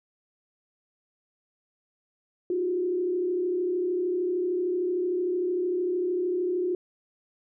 sine tone with frequency modulation, 360 Hz, F#4, 47 cents flat, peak -24 dBFS, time 2.5-6.75 s, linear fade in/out 2 ms, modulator 33.2 Hz, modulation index 0.62, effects none

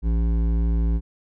triangle tone with hard clipping, 56.4 Hz, A1, 44 cents sharp, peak -20 dBFS, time 0.02-1.01 s, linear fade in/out 50 ms, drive 15 dB, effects none

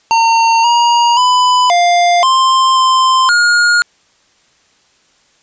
square tone with pitch steps, 913 / 947 / 999 / 700 / 1049 / 1041 / 1427 Hz, A#5 / A#5 / B5 / F5 / C6 / C6 / F6, -36 / +27 / +20 / +4 / +4 / -9 / +37 cents, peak -8 dBFS, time 0.11-3.82 s, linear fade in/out 0 ms, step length 530 ms, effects white hiss -53 dBFS RMS until 5.42 s + resampled to 16000 Hz

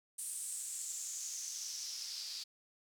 white noise with band-pass filter sweep, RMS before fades -43 dBFS, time 0.18-2.44 s, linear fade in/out 10 ms, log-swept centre 9200 to 4600 Hz, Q 5, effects none

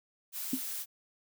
blue noise, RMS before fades -38 dBFS, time 0.32-0.86 s, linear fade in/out 50 ms
sine tone with exponential decay, 260.2 Hz, C4, 9 cents flat, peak -24 dBFS, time 0.53-0.61 s, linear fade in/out 5 ms, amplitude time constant 16 ms
effects none

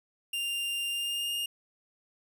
45% pulse tone with pitch glide, 2794 to 2831 Hz, F7 to F7, 0 to +23 cents, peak -30 dBFS, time 0.33-1.46 s, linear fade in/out 5 ms, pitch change +23 cents, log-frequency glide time 0.9-1.31 s, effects none

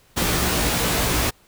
pink noise with comb filter, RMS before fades -21 dBFS, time 0.16-1.31 s, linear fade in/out 20 ms, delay 17 ms, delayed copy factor +0.95, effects pink hiss -56 dBFS RMS until 1.47 s

